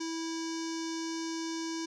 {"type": "tone with low-pass filter", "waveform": "square", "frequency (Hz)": 327.2, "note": "E4", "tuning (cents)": -13, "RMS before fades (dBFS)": -36, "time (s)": [0, 1.86], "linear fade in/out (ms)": 10, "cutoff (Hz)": 5900, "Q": 5.8, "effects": []}